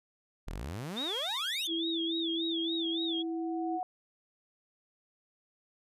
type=exponential sweep; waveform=sawtooth; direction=up; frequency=34.22 to 3300 Hz; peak=-33 dBFS; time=0.47-1.67 s; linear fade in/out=0 ms
type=tone with vibrato; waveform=sine; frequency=3513 Hz; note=A7; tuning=3 cents flat; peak=-33 dBFS; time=0.96-3.23 s; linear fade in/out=20 ms; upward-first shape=sine; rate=3.5 Hz; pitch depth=140 cents each way
type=tone; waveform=sine; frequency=329.6 Hz; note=E4; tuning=in tune; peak=-32 dBFS; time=1.67-3.8 s; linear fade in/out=50 ms
type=tone with exponential growth; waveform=sine; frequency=736 Hz; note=F#5; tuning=9 cents flat; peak=-31 dBFS; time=2.4-3.83 s; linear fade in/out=1 ms; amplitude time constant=310 ms
effects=resampled to 32000 Hz